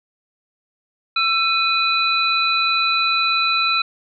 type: tone cluster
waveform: sine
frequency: 1338 / 2492 / 3979 Hz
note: E6 / D#7 / B7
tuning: +25 / +2 / +12 cents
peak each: -20 dBFS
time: 1.16-3.82 s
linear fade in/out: 5 ms
effects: none